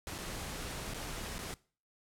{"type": "noise with dropouts", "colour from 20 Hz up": "pink", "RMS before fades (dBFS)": -41, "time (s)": [0.07, 1.54], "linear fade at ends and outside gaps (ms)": 0, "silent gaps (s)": [[0.181, 0.186], [0.937, 0.944], [1.382, 1.39]], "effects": ["noise-tail reverb RT60 0.4 s tail -21 dB re dry", "low-pass 12000 Hz 12 dB/octave"]}